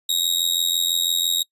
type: tone with amplitude modulation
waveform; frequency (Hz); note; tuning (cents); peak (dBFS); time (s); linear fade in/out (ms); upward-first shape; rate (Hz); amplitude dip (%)
sawtooth; 3772; A#7; +20; -12; 0.09-1.43; 5; sine; 86; 85
effects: noise-tail reverb RT60 0.1 s tail -23 dB re dry + resampled to 32000 Hz